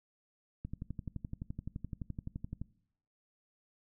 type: click train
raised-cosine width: 5 ms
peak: -27 dBFS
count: 24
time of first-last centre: 0.65-2.616 s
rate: 11.7 Hz
effects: noise-tail reverb RT60 0.7 s tail -21 dB re dry